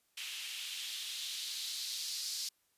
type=noise with band-pass filter sweep; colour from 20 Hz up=blue; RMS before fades=-41 dBFS; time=0.17-2.49 s; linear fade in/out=5 ms; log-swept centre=2800 to 4800 Hz; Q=2.7; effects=white hiss -75 dBFS RMS until 2.77 s + resampled to 32000 Hz